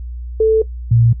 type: tone pair in turn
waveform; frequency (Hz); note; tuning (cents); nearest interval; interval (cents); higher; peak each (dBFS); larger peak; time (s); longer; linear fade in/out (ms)
sine; 440 / 116.54; A4 / A#2; 0 / 0; octave + major seventh; 2300; first; -8; neither; 0.4-0.62 / 0.91-1.13; neither; 5
effects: noise-tail reverb RT60 0.1 s tail -18 dB re dry + added 60 Hz sine -24 dBFS peak until 1.2 s